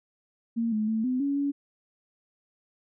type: tone with pitch steps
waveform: sine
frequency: 230.4 / 214.7 / 221.3 / 254.1 / 280.8 / 282.8 Hz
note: A#3 / A3 / A3 / B3 / C#4 / C#4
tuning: -20 / -42 / +10 / +49 / +22 / +35 cents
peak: -24 dBFS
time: 0.56-1.52 s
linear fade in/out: 20 ms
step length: 160 ms
effects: none